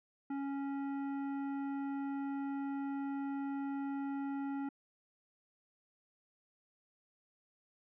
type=tone with hard clipping; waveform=triangle; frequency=277.2 Hz; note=C#4; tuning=in tune; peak=-38 dBFS; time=0.3-4.69 s; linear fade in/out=5 ms; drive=17 dB; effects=low-pass 2000 Hz 12 dB/octave

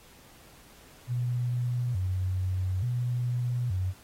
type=tone with vibrato; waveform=sine; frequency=106.6 Hz; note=G#2; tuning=46 cents sharp; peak=-26 dBFS; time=1.07-3.94 s; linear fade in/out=50 ms; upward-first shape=square; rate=0.57 Hz; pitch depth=240 cents each way; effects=pink hiss -55 dBFS RMS until 4.03 s + AAC 48 kbps

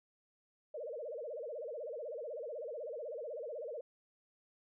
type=tone with vibrato; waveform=sine; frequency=532 Hz; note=C5; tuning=29 cents sharp; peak=-40 dBFS; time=0.74-3.81 s; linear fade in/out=5 ms; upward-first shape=sine; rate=16 Hz; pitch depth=280 cents each way; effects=none

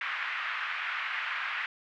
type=band-pass noise; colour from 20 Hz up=pink; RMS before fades=-34 dBFS; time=0.01-1.66 s; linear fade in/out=2 ms; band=1300 to 2500 Hz; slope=24 dB/octave; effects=none

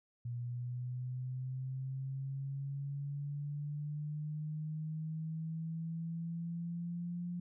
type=linear sweep; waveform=sine; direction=up; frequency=119.8 to 176.1 Hz; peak=-37 dBFS; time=0.25-7.4 s; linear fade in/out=5 ms; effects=none

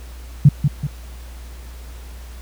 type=tone with echo; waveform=sine; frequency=143.7 Hz; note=D3; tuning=37 cents flat; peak=-4 dBFS; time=0.45-0.49 s; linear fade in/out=5 ms; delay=190 ms; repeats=2; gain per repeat=-7 dB; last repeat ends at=0.87 s; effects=added 60 Hz sine -33 dBFS peak until 2.41 s + pink hiss -45 dBFS RMS until 2.41 s

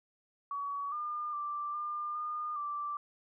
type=tone with pitch steps; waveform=sine; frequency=1131 / 1206 / 1176 / 1200 / 1216 / 1171 Hz; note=C#6 / D6 / D6 / D6 / D#6 / D6; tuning=+34 / +46 / +2 / +37 / -40 / -5 cents; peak=-34 dBFS; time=0.51-2.97 s; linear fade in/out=2 ms; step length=410 ms; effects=none

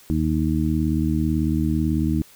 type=harmonic tone; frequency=78.1 Hz; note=D#2; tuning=7 cents sharp; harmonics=1 / 2 / 3 / 4; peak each=-24 / -24 / -24 / -24 dBFS; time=0.1-2.22 s; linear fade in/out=0 ms; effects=white hiss -50 dBFS RMS until 2.35 s

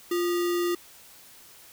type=tone with sample-and-hold; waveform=sine; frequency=349.2 Hz; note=F4; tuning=in tune; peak=-23 dBFS; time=0.11-0.75 s; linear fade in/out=5 ms; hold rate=1575 Hz; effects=white hiss -51 dBFS RMS until 1.72 s

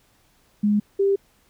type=tone pair in turn; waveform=sine; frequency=207.7 / 395 Hz; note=G#3 / G4; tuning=0 / +13 cents; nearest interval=major seventh; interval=1113 cents; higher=second; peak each=-16 dBFS; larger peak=neither; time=0.63-0.8 / 0.99-1.16 s; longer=neither; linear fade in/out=10 ms; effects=pink hiss -61 dBFS RMS until 1.49 s

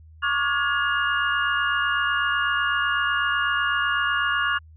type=tone cluster; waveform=sine; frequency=1111 / 1179 / 1431 / 1679 / 2828 Hz; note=C#6 / D6 / F6 / G#6 / F7; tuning=+4 / +6 / +42 / +18 / +21 cents; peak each=-28 / -29 / -24 / -26 / -30 dBFS; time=0.22-4.59 s; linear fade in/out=20 ms; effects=added 79 Hz sine -45 dBFS peak until 4.76 s

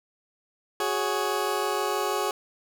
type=chord; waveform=20% pulse; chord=F# suspended second; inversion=none; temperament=just; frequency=370 / 416.2 / 555 Hz; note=F#4 / G#4 / C#5; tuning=0 / +4 / +2 cents; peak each=-25 / -23 / -28 dBFS; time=0.8-2.31 s; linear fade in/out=2 ms; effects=none

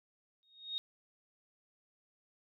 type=tone with exponential growth; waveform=sine; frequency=3729 Hz; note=A#7; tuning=in tune; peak=-32 dBFS; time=0.43-0.78 s; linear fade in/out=0 ms; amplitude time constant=74 ms; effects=none

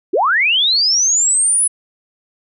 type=linear sweep; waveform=sine; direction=up; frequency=300.1 to 10230 Hz; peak=-11 dBFS; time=0.13-1.68 s; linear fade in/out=10 ms; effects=none

